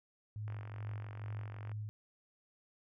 sine tone with tremolo, 106.1 Hz, G#2, 38 cents sharp, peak -38 dBFS, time 0.36-1.89 s, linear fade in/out 0 ms, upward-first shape sine, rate 2.3 Hz, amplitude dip 50%
click train, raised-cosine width 0.5 ms, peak -36 dBFS, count 58, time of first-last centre 0.48-1.716 s, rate 46.1 Hz
effects none

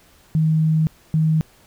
sine tone bursts at uneven times, 157.8 Hz, D#3, 25 cents sharp, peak -14 dBFS, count 2, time 0.35-0.87 / 1.14-1.41 s, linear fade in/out 0 ms, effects pink hiss -53 dBFS RMS until 1.66 s

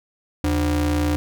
square ring-modulated tone, 109 Hz, A2, 16 cents flat, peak -16 dBFS, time 0.44-1.16 s, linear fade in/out 0 ms, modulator 188 Hz, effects none

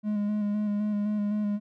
triangle tone with vibrato, 208.2 Hz, G#3, 5 cents sharp, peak -23 dBFS, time 0.03-1.6 s, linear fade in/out 50 ms, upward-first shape square, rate 3.9 Hz, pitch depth 21 cents each way, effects none

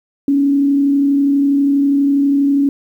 sine tone with frequency modulation, 280.2 Hz, C#4, 19 cents sharp, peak -10 dBFS, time 0.28-2.69 s, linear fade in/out 2 ms, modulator 32.3 Hz, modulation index 0.25, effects 8-bit

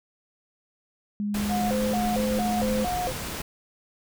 sine tone with pitch glide, 206.2 to 213.1 Hz, G#3 to G#3, -12 to +45 cents, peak -25 dBFS, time 1.2-2.85 s, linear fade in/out 0 ms, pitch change +57 cents, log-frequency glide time 1.41-1.89 s
pink noise, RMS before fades -33 dBFS, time 1.34-3.42 s, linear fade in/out 5 ms
sine tone with vibrato, 610 Hz, D#5, 34 cents flat, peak -26 dBFS, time 1.48-3.13 s, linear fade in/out 50 ms, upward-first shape square, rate 2.2 Hz, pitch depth 290 cents each way
effects none

